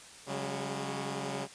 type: chord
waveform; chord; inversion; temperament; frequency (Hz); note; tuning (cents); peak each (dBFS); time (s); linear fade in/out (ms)
10% pulse; C# suspended fourth; none; equal with one note detuned; 138.59 / 185 / 202.4; C#3 / F#3 / G#3; 0 / 0 / -44; -29 / -32 / -31; 0.26-1.48; 50
effects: white hiss -51 dBFS RMS until 1.54 s + resampled to 22050 Hz